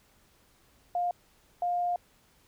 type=tone bursts at uneven times; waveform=sine; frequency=706 Hz; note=F5; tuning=19 cents sharp; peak=-26 dBFS; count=2; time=0.95-1.11 / 1.62-1.96 s; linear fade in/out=2 ms; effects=pink hiss -64 dBFS RMS until 2.47 s